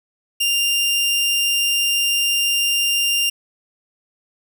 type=tone; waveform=sawtooth; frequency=2794 Hz; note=F7; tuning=in tune; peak=-13 dBFS; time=0.4-3.3 s; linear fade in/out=10 ms; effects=none